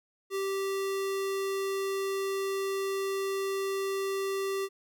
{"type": "tone", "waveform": "square", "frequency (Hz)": 390, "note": "G4", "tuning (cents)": -9, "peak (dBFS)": -30, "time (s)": [0.3, 4.69], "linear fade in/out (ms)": 50, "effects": []}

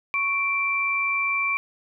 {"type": "tone pair together", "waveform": "sine", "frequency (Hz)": [1108.7, 2347], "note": ["C#6", "D7"], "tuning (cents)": [0, -2], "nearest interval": "octave + minor second", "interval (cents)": 1298, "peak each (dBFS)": [-28, -22], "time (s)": [0.14, 1.57], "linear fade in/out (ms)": 0, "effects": []}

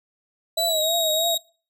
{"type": "tone with pitch glide", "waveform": "sawtooth", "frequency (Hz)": [3951, 3786], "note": ["B7", "A#7"], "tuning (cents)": [0, 26], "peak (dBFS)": -19, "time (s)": [0.57, 1.38], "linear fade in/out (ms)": 10, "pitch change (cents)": -74, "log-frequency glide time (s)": [0.67, 0.85]}
{"type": "tone with vibrato", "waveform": "sine", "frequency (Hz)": 650, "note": "E5", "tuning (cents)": -24, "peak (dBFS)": -23, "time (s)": [0.57, 1.35], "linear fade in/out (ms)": 5, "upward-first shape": "triangle", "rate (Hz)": 3.2, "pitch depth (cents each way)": 99}
{"effects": ["noise-tail reverb RT60 0.4 s tail -22 dB re dry"]}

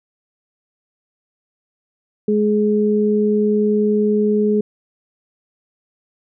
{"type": "tone pair together", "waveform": "sine", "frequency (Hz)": [210.3, 420.7], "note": ["G#3", "G#4"], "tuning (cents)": [22, 22], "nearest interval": "octave", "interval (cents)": 1200, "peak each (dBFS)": -16, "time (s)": [2.28, 4.61], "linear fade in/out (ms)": 5, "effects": []}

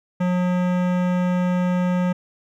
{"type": "tone with hard clipping", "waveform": "sine", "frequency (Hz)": 180, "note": "F#3", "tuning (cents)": -47, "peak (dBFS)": -20, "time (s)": [0.2, 2.13], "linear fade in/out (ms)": 10, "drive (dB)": 18, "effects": []}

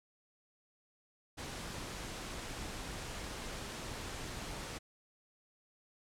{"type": "noise", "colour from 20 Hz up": "pink", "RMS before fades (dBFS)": -43, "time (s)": [1.37, 4.79], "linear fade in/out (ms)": 20, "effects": ["low-pass 9000 Hz 12 dB/octave"]}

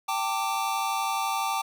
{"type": "chord", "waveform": "square", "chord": "G suspended second", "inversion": "none", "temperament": "equal with one note detuned", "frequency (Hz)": [784, 895.9, 1174.7], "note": ["G5", "A5", "D6"], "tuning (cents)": [0, 31, 0], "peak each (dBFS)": -31, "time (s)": [0.08, 1.62], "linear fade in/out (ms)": 10, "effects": []}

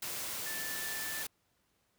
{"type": "tone in noise", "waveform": "sine", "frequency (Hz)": 1760, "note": "A6", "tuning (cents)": 0, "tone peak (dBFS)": -41, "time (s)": [0.46, 1.23], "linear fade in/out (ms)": 5, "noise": "white", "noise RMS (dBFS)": -39, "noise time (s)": [0.02, 1.27], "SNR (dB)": -5, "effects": ["pink hiss -75 dBFS RMS until 1.98 s", "high-pass 60 Hz 12 dB/octave"]}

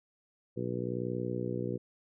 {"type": "harmonic tone", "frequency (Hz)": 61, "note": "B1", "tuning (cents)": -21, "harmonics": [2, 3, 4, 5, 6, 7, 8], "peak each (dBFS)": [-38, -39, -41, -41, -38, -42, -40], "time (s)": [0.56, 1.78], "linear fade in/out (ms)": 20, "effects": []}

